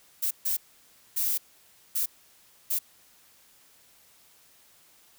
violet noise bursts at uneven times, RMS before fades -27 dBFS, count 5, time 0.22-0.31 / 0.45-0.57 / 1.16-1.38 / 1.95-2.06 / 2.7-2.79 s, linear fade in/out 10 ms, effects white hiss -59 dBFS RMS until 5.18 s

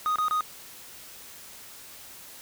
triangle tone bursts, 1244.5 Hz, D#6, in tune, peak -21 dBFS, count 3, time 0.06-0.408 s, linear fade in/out 0 ms, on 98 ms, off 27 ms, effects white hiss -46 dBFS RMS until 2.41 s

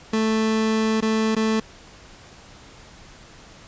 30% pulse tone with dropouts, 220 Hz, A3, in tune, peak -16 dBFS, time 0.13-1.6 s, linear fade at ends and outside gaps 5 ms, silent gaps 1.006-1.024 / 1.351-1.364 s, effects pink hiss -46 dBFS RMS until 3.67 s + resampled to 16000 Hz

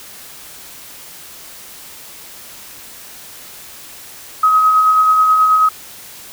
sine tone with tremolo, 1268 Hz, D#6, 32 cents sharp, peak -7 dBFS, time 4.43-5.69 s, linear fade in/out 5 ms, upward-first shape sine, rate 9.3 Hz, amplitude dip 30%, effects white hiss -36 dBFS RMS until 6.32 s

